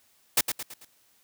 white noise with echo, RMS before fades -21 dBFS, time 0.37-0.41 s, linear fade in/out 5 ms, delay 110 ms, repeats 4, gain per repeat -7 dB, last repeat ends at 0.85 s, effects white hiss -64 dBFS RMS until 1.23 s + high-pass 60 Hz 12 dB/octave

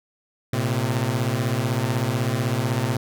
sawtooth beating tone pair, 113.1 / 129.1 Hz, A2 / C3, +48 / -23 cents, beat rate 16 Hz, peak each -20 dBFS, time 0.53-2.97 s, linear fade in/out 5 ms, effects none

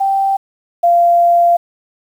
sine tone pair in turn, 782 / 690.7 Hz, G5 / F5, -4 / -19 cents, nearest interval major second, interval 215 cents, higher first, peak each -11 / -7 dBFS, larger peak second, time 0-0.37 / 0.83-1.57 s, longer second, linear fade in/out 10 ms, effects 7-bit

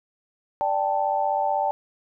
sine chord, D suspended fourth, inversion none, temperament equal, 587.3 / 784 / 880 Hz, D5 / G5 / A5, 0 / 0 / 0 cents, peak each -27 / -24 / -25 dBFS, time 0.61-1.71 s, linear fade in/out 0 ms, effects none

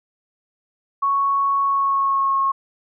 sine tone with pitch glide, 1108.7 to 1088.4 Hz, C#6 to C#6, 0 to -32 cents, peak -16 dBFS, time 1.02-2.52 s, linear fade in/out 10 ms, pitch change -32 cents, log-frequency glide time 1.62-2.38 s, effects none

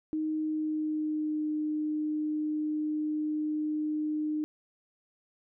sine tone with pitch glide, 311.1 to 304.9 Hz, D#4 to D#4, 0 to -35 cents, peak -28 dBFS, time 0.13-4.44 s, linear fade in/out 0 ms, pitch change -35 cents, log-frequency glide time 0.29-1.49 s, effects none

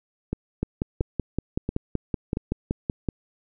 two click trains, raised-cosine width 3 ms, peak -13 / -11 dBFS, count 4 / 14, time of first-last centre 0.33-2.371 / 0.63-3.087 s, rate 1.47 / 5.29 Hz, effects none

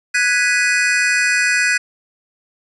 square chord, G# minor seventh, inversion third, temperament equal, 1480 / 1661.2 / 1975.5 / 2489 Hz, F#6 / G#6 / B6 / D#7, 0 / 0 / 0 / 0 cents, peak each -20 dBFS, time 0.14-1.78 s, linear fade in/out 10 ms, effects resampled to 24000 Hz + 8-bit

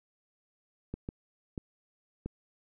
clicks, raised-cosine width 3 ms, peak -23 dBFS, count 4, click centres 0.94 / 1.089 / 1.578 / 2.26 s, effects none

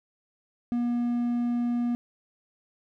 triangle tone, 239.9 Hz, A#3, 50 cents sharp, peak -22 dBFS, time 0.72-1.95 s, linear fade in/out 0 ms, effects none

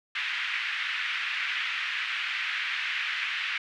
white band-pass noise, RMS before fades -31 dBFS, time 0.15-3.58 s, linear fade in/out 5 ms, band 1600 to 2700 Hz, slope 24 dB/octave, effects none

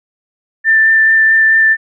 sine tone with vibrato, 1779 Hz, A6, 19 cents sharp, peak -6 dBFS, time 0.64-1.77 s, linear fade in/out 50 ms, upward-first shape sine, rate 4.6 Hz, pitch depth 10 cents each way, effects none

